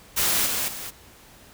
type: noise with level steps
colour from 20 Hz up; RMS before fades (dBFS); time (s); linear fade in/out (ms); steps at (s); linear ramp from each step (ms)
white; -22 / -26 / -35; 0.16-0.91; 20; 0.46 / 0.68; 2
effects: pink hiss -50 dBFS RMS until 1.53 s